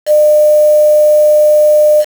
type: tone with quantisation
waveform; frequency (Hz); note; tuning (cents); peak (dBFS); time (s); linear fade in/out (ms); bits
sine; 603; D5; +46; -4; 0.06-2.05; 50; 4
effects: none